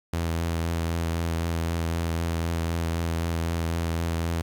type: tone with vibrato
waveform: sawtooth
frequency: 83.3 Hz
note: E2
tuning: 19 cents sharp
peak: -21 dBFS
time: 0.13-4.42 s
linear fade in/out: 5 ms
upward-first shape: triangle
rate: 3.9 Hz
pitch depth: 22 cents each way
effects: 9-bit